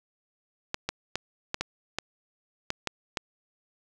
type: clicks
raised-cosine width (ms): 0.2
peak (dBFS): -11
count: 9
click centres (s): 0.744 / 0.89 / 1.156 / 1.544 / 1.61 / 1.986 / 2.704 / 2.873 / 3.172
effects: none